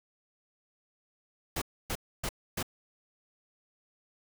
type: noise bursts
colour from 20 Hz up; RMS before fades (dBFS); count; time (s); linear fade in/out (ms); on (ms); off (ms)
pink; -33; 4; 1.56-2.628; 5; 57; 280
effects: none